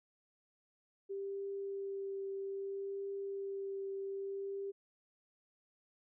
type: tone with vibrato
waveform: sine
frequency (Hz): 393.3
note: G4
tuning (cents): +6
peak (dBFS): -38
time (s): 1.09-4.72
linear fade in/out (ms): 20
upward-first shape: triangle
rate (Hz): 0.62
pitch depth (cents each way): 12
effects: none

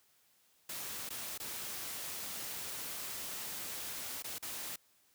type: noise with dropouts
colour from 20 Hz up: white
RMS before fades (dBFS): -42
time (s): 0.69-4.76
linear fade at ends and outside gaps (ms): 5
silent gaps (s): 1.092-1.103 / 1.378-1.399 / 4.224-4.242 / 4.384-4.425
effects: white hiss -70 dBFS RMS until 5.14 s + high-pass 60 Hz 12 dB/octave

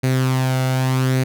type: tone with flanger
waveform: sawtooth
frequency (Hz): 130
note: C3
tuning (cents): -11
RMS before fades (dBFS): -18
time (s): 0.03-1.24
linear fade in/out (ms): 10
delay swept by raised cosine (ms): 0.46 to 1.43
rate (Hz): 0.83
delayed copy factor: +0.5
effects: none

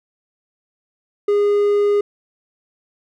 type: tone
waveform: triangle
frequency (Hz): 410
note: G#4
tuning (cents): -22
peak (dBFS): -11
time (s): 1.28-2.01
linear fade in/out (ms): 5
effects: none

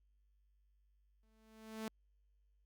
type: tone with exponential growth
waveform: sawtooth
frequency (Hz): 220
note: A3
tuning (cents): 0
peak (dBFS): -35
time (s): 1.23-1.88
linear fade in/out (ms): 2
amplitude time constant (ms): 140
effects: added 50 Hz sine -70 dBFS peak until 2.65 s + Opus 48 kbps

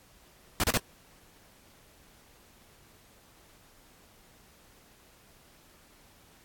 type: noise bursts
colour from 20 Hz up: pink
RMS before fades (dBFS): -26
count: 3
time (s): 0.6-0.774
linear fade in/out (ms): 0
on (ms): 36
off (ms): 33
effects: pink hiss -59 dBFS RMS until 6.44 s + AAC 64 kbps

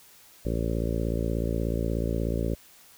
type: harmonic tone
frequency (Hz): 56.6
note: A1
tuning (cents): +50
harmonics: 1 / 2 / 3 / 4 / 5 / 6 / 7 / 8 / 9 / 10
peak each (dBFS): -29 / -32 / -34 / -35 / -36 / -37 / -37 / -38 / -39 / -39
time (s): 0.45-2.55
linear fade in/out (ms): 5
effects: white hiss -54 dBFS RMS until 2.97 s

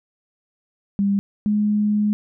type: tone pair in turn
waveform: sine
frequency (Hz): 199.6 / 209.3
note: G3 / G#3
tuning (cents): +32 / +14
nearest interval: minor second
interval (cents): 82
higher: second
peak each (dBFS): -16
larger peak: neither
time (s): 0.99-1.19 / 1.46-2.13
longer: second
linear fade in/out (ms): 0
effects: none

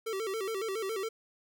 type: tone with vibrato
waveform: square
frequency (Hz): 415.3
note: G#4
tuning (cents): 0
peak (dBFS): -33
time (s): 0.06-1.09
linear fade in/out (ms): 10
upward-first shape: square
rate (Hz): 7.2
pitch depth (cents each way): 130
effects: 12-bit

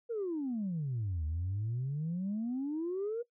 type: exponential two-way sweep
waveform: sine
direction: down then up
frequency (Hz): 484.2 to 75.2 to 484.2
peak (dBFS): -31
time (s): 0.09-3.23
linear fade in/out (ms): 20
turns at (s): 1.25
effects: noise-tail reverb RT60 0.1 s tail -19 dB re dry + tanh soft clip ceiling -29 dBFS

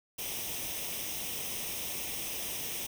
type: noise with comb filter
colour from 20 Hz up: white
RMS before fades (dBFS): -37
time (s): 0.18-2.87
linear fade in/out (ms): 10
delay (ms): 0.34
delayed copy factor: +0.65
effects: none

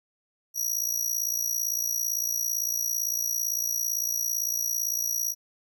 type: tone with amplitude modulation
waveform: sawtooth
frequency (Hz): 5780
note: F#8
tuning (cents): -41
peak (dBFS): -20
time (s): 0.54-5.35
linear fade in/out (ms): 50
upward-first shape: sine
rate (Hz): 57.8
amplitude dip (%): 80
effects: none

